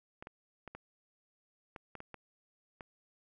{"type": "clicks", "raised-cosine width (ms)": 0.5, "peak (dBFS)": -30, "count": 9, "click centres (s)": [0.225, 0.271, 0.677, 0.75, 1.762, 1.953, 2.004, 2.143, 2.808], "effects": []}